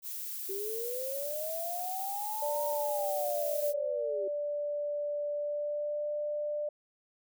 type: noise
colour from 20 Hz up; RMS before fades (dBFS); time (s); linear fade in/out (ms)
violet; -39; 0.02-3.74; 50
type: linear two-way sweep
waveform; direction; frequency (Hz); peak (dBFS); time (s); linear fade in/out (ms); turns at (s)
sine; up then down; 381.6 to 932.3 to 381.6; -35; 0.49-4.28; 5; 2.64
type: tone with pitch glide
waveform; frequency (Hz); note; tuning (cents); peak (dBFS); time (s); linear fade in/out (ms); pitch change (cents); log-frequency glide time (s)
sine; 586 to 593.5; D5 to D5; -4 to +18; -31; 2.42-6.69; 5; +22; 5.33-6.1
effects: none